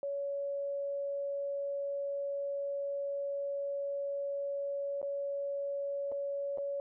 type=tone with dropouts; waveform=sine; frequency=562 Hz; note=C#5; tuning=24 cents sharp; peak=-33 dBFS; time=0.03-6.8 s; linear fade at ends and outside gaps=1 ms; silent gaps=5.016-5.028 / 6.117-6.121 / 6.575-6.583 s; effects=none